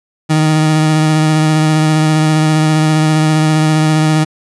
30% pulse tone with vibrato, 155.56 Hz, D#3, in tune, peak -6 dBFS, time 0.29-4.25 s, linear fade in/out 20 ms, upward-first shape sine, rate 15 Hz, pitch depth 17 cents each way, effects resampled to 24000 Hz

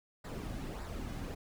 brown noise with flanger, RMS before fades -41 dBFS, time 0.24-1.35 s, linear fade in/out 10 ms, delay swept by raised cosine 0.32 to 2.22 ms, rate 1.7 Hz, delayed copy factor -0.5, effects none

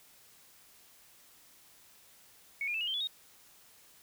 triangle tone with pitch steps, 2217 / 2418 / 2636 / 2875 / 3135 / 3419 / 3729 Hz, C#7 / D7 / E7 / F7 / G7 / G#7 / A#7, 0 / +50 / -1 / +50 / -1 / +50 / 0 cents, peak -28 dBFS, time 2.61-3.072 s, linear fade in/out 2 ms, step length 66 ms, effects tanh soft clip ceiling -30 dBFS + white hiss -60 dBFS RMS until 4.02 s

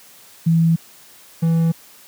sine / triangle tone pair in turn, 164.81 / 164.81 Hz, E3 / E3, 0 / 0 cents, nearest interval unison, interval 0 cents, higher neither, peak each -11 dBFS, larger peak neither, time 0.46-0.76 / 1.42-1.72 s, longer neither, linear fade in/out 10 ms, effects white hiss -46 dBFS RMS until 2.07 s + high-pass 100 Hz 12 dB/octave

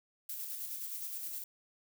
violet noise with tremolo, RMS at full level -40 dBFS, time 0.29-1.44 s, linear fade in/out 5 ms, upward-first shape square, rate 9.6 Hz, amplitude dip 30%, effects none

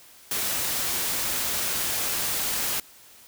white noise, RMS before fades -27 dBFS, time 0.31-2.8 s, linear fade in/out 2 ms, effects white hiss -51 dBFS RMS until 3.27 s

